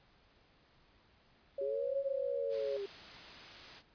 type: tone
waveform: sine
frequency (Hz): 554.4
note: C#5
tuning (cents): 0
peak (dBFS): -35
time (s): 1.58-2.77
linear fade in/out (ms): 5
type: linear two-way sweep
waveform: sine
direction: up then down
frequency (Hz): 392 to 551 to 392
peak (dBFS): -37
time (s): 1.61-2.86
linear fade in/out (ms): 5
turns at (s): 1.99
type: noise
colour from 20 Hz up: white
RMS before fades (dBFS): -50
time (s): 2.49-3.83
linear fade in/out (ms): 50
effects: pink hiss -67 dBFS RMS until 3.94 s + resampled to 11025 Hz